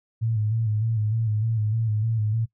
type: tone with vibrato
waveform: sine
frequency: 110 Hz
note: A2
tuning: in tune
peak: -21 dBFS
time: 0.21-2.46 s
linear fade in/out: 20 ms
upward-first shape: square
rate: 3.3 Hz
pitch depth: 53 cents each way
effects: noise-tail reverb RT60 0.1 s tail -20 dB re dry